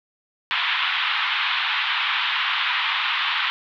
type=band-pass noise; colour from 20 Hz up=white; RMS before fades=-23 dBFS; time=0.51-3.5 s; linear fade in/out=0 ms; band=900 to 3600 Hz; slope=48 dB/octave; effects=none